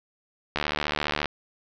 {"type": "click train", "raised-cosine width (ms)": 0.3, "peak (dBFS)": -9, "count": 53, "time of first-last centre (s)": [0.56, 1.257], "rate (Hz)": 74.6, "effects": ["resampled to 16000 Hz", "8-bit"]}